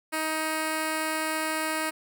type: tone with notch filter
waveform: 5% pulse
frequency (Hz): 314.5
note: D#4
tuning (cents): +19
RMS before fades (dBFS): -29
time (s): 0.12-1.91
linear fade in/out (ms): 20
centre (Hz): 3400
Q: 1.6
effects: none